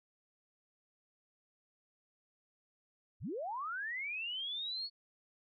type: linear sweep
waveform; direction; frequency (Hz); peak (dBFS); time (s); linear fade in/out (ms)
sine; up; 52.5 to 4437; -37; 3.2-4.9; 50
effects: none